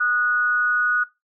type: tone pair together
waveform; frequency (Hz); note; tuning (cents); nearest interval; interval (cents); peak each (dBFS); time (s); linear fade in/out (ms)
sine; 1234 / 1466.4; D#6 / F#6; -15 / -16; minor third; 299; -26 / -18; 0-1.04; 10
effects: noise-tail reverb RT60 0.2 s tail -17 dB re dry